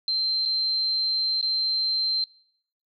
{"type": "tone with dropouts", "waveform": "sine", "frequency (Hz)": 4127, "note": "C8", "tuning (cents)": -25, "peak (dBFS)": -22, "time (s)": [0.08, 2.24], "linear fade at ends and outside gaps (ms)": 1, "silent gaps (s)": [[0.453, 0.458], [1.413, 1.427]], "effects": ["noise-tail reverb RT60 0.7 s tail -23 dB re dry"]}